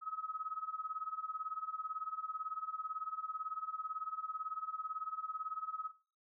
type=tone with tremolo; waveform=sine; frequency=1277 Hz; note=D#6; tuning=45 cents sharp; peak=-35 dBFS; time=0.01-5.92 s; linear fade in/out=50 ms; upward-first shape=sine; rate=18 Hz; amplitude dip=85%; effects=noise-tail reverb RT60 0.4 s tail -18 dB re dry